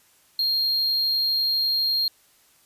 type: tone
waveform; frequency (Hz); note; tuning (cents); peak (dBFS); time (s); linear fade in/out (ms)
triangle; 4224; C8; +16; -19; 0.39-2.08; 2
effects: white hiss -59 dBFS RMS until 2.65 s + resampled to 32000 Hz